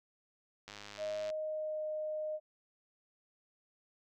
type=click train; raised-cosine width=0.2 ms; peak=-30 dBFS; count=65; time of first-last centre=0.68-1.301 s; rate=103 Hz
type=tone with pitch glide; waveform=sine; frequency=622.3 to 616.2 Hz; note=D#5 to D#5; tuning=0 to -17 cents; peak=-35 dBFS; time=0.97-2.4 s; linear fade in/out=50 ms; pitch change=-17 cents; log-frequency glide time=1.29-1.85 s
effects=none

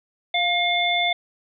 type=tone cluster; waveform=sine; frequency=700 / 2143 / 3522 Hz; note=F5 / C7 / A7; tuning=+4 / +41 / +1 cents; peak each=-23 dBFS; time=0.34-1.13 s; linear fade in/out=5 ms; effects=none

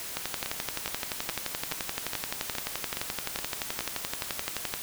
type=two click trains; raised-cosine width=0.2 ms; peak=-12 / -14 dBFS; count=54 / 9; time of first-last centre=0.17-4.739 / 0.46-3.807 s; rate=11.6 / 2.39 Hz; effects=white hiss -38 dBFS RMS until 4.82 s

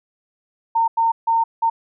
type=tone bursts at uneven times; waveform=sine; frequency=913 Hz; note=A#5; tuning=36 cents flat; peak=-14 dBFS; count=4; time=0.75-0.88 / 0.97-1.12 / 1.27-1.44 / 1.62-1.7 s; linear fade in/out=10 ms; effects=none

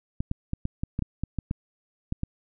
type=clicks; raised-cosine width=5 ms; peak=-15 dBFS; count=12; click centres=0.205 / 0.314 / 0.534 / 0.654 / 0.835 / 0.991 / 1.023 / 1.236 / 1.387 / 1.511 / 2.124 / 2.234 s; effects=none

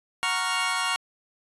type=chord; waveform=20% pulse; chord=Gb major seventh; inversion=none; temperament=equal; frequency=740 / 932.3 / 1108.7 / 1396.9 Hz; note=Gb5 / Bb5 / Db6 / F6; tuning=0 / 0 / 0 / 0 cents; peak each=-29 / -26 / -23 / -24 dBFS; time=0.23-0.96 s; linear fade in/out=0 ms; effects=resampled to 24000 Hz

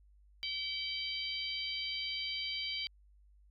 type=harmonic tone with a mistuned harmonic; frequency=779 Hz; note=G5; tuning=11 cents flat; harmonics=3 / 4 / 5 / 6; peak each=-42 / -39 / -44 / -41 dBFS; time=0.43-2.87 s; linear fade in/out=0 ms; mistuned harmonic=3; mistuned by=-31 cents; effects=added 50 Hz sine -60 dBFS peak until 3.5 s

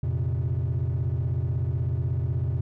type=chord; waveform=triangle; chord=F suspended fourth; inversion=none; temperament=equal with one note detuned; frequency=87.31 / 116.54 / 132.79 Hz; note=F2 / Bb2 / C3; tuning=0 / 0 / +26 cents; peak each=-25 dBFS; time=0.03-2.61 s; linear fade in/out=5 ms; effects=tanh soft clip ceiling -18 dBFS

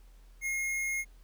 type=tone; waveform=square; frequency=2149 Hz; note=C7; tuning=46 cents sharp; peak=-31 dBFS; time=0.41-1.05 s; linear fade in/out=50 ms; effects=added 41 Hz sine -52 dBFS peak until 1.23 s + pink hiss -67 dBFS RMS until 1.23 s

